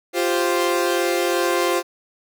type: chord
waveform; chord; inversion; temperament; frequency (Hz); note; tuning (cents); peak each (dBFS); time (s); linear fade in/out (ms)
sawtooth; F suspended second; none; equal; 349.2 / 392 / 523.3; F4 / G4 / C5; 0 / 0 / 0; -17 / -21 / -19; 0.13-1.83; 50
effects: none